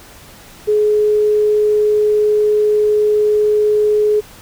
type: tone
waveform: sine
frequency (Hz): 422.1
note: G#4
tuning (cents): +28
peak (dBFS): -10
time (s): 0.67-4.21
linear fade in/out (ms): 20
effects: pink hiss -40 dBFS RMS until 4.41 s